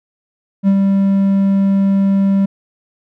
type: tone with ADSR envelope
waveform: triangle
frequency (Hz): 196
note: G3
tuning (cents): 0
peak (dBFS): -5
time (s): 0.63-2.46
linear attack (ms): 47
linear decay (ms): 64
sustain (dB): -3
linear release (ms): 10
effects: none